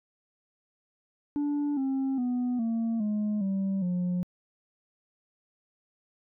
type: tone with pitch steps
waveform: sine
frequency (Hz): 290.6 / 268 / 247.2 / 228 / 210.3 / 193.95 / 178.89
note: D4 / C4 / B3 / A#3 / G#3 / G3 / F3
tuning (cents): -18 / +42 / +2 / -38 / +22 / -18 / +42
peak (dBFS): -23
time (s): 1.36-4.23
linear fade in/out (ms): 0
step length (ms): 410
effects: tanh soft clip ceiling -25 dBFS